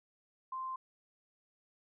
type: tone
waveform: sine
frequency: 1044 Hz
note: C6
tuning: 4 cents flat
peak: -37 dBFS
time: 0.52-0.76 s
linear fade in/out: 5 ms
effects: none